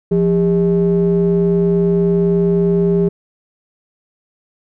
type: ring-modulated tone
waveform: triangle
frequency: 114.3 Hz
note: A#2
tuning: 34 cents flat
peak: -6 dBFS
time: 0.11-3.09 s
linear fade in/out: 10 ms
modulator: 288 Hz
effects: none